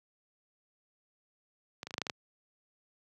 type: clicks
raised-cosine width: 0.2 ms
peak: -21 / -24 / -26 / -18 / -14 / -15 / -20 / -14 dBFS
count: 8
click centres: 1.831 / 1.87 / 1.908 / 1.941 / 1.981 / 2.017 / 2.068 / 2.098 s
effects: high-pass 100 Hz 12 dB/octave